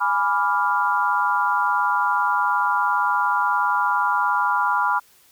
sine chord, G# diminished seventh, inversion none, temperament equal, 830.6 / 987.8 / 1174.7 / 1396.9 Hz, G#5 / B5 / D6 / F6, 0 / 0 / 0 / 0 cents, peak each -25 / -21 / -25 / -23 dBFS, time 0-5 s, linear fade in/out 20 ms, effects white hiss -55 dBFS RMS until 5.31 s

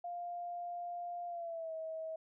sine tone with pitch glide, 700 to 641.9 Hz, F5 to E5, +4 to -46 cents, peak -39 dBFS, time 0.04-2.16 s, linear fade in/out 5 ms, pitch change -150 cents, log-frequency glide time 1.27-1.73 s, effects none

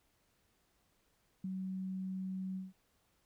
sine tone with ADSR envelope, 188.3 Hz, F#3, 31 cents sharp, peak -35 dBFS, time 1.44-2.73 s, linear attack 5 ms, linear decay 15 ms, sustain -2 dB, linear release 170 ms, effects pink hiss -75 dBFS RMS until 3.25 s

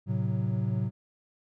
triangle chord, F# diminished, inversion first, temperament equal, 110 / 130.81 / 185 Hz, A2 / C3 / F#3, 0 / 0 / 0 cents, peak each -27 / -29 / -30 dBFS, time 0.06-0.91 s, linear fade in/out 50 ms, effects none

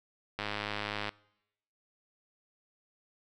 click train, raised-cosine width 0.3 ms, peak -18 dBFS, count 74, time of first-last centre 0.39-1.092 s, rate 104 Hz, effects noise-tail reverb RT60 0.9 s tail -25 dB re dry

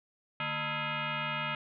sine tone with frequency modulation, 607 Hz, D#5, 43 cents flat, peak -31 dBFS, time 0.4-1.55 s, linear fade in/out 2 ms, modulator 378 Hz, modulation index 6.4, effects none

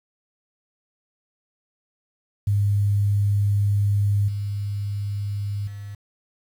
sine tone with level steps, 101.6 Hz, G#2, 38 cents flat, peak -17 / -24 / -32 dBFS, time 2.47-5.95 s, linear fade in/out 5 ms, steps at 4.28 / 5.67 s, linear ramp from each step 5 ms, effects 8-bit

